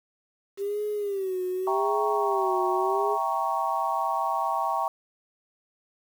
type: tone with vibrato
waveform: sine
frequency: 392 Hz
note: G4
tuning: in tune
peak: -26 dBFS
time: 0.57-3.18 s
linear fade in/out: 50 ms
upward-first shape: sine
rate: 0.84 Hz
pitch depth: 120 cents each way
type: chord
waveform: sine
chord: E diminished seventh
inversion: none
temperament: equal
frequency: 659.3 / 784 / 932.3 / 1108.7 Hz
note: E5 / G5 / Bb5 / Db6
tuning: 0 / 0 / 0 / 0 cents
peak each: -32 / -29 / -29 / -29 dBFS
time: 1.67-4.88 s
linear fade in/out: 2 ms
effects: 8-bit